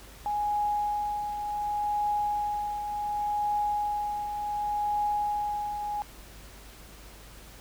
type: tone with tremolo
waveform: sine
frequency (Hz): 830.6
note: G#5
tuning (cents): 0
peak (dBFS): -24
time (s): 0.26-6.02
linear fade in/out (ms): 0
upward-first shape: triangle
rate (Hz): 0.68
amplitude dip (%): 55
effects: added 50 Hz sine -49 dBFS peak until 7.6 s + pink hiss -50 dBFS RMS until 7.6 s